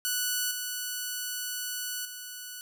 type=tone with level steps; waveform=5% pulse; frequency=1480 Hz; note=F#6; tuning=in tune; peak=-16 / -21 / -28 dBFS; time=0.05-2.61 s; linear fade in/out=0 ms; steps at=0.51 / 2.05 s; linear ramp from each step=2 ms; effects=none